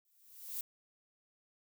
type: noise with exponential growth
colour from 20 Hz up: violet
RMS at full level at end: -37 dBFS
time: 0.05-0.61 s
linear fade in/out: 2 ms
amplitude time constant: 120 ms
effects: none